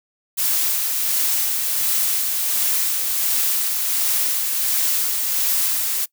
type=noise with tremolo; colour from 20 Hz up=blue; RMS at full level=-19 dBFS; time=0.37-6.06 s; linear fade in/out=20 ms; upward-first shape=sine; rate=1.4 Hz; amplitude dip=30%; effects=noise-tail reverb RT60 0.1 s tail -23 dB re dry